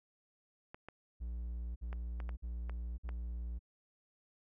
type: clicks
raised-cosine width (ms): 0.5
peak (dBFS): -32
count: 7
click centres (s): 0.745 / 0.886 / 1.929 / 2.202 / 2.292 / 2.696 / 3.091
type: tone bursts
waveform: triangle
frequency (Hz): 58.9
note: A#1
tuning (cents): +19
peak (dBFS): -36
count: 4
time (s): 1.2-3.593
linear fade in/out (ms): 20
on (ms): 560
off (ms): 51
effects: none